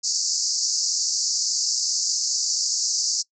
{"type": "band-pass noise", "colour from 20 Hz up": "pink", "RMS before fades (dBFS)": -24, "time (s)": [0.03, 3.23], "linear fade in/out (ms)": 20, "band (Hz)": [4600, 7200], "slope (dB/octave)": 96, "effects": ["noise-tail reverb RT60 0.1 s tail -23 dB re dry"]}